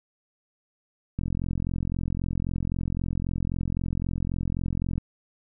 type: click train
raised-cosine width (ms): 5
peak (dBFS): -16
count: 167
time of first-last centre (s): 1.19-4.98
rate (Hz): 43.8
effects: none